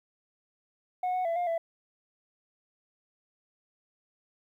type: tone with pitch steps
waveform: sine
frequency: 730 / 736 / 670 / 707 / 666 Hz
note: F#5 / F#5 / E5 / F5 / E5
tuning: -24 / -9 / +28 / +21 / +18 cents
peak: -24 dBFS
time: 1.03-1.58 s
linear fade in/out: 5 ms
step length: 110 ms
effects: tanh soft clip ceiling -26 dBFS + 11-bit